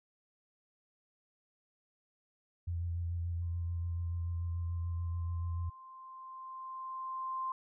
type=tone with vibrato; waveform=sine; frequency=85.7 Hz; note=F2; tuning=32 cents flat; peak=-33 dBFS; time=2.67-5.7 s; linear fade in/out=10 ms; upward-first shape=sine; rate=6.9 Hz; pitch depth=25 cents each way
type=tone with exponential growth; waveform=sine; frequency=1046.5 Hz; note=C6; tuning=in tune; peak=-33 dBFS; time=3.42-7.52 s; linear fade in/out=2 ms; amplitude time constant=890 ms
effects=none